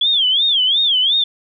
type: tone with vibrato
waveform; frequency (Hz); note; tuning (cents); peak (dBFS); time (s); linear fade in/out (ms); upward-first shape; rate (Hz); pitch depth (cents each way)
sine; 3322; G#7; 0; -12; 0.01-1.24; 5; sine; 2.8; 190
effects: none